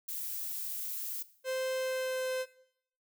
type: noise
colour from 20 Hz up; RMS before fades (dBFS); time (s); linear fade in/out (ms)
violet; -38; 0.08-1.23; 10
type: tone with pitch glide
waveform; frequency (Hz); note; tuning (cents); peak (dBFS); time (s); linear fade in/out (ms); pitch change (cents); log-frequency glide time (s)
45% pulse; 520 to 515.8; C5 to C5; -11 to -25; -32; 1.44-2.46; 50; -14; 1.75-2.31
effects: noise-tail reverb RT60 0.7 s tail -17 dB re dry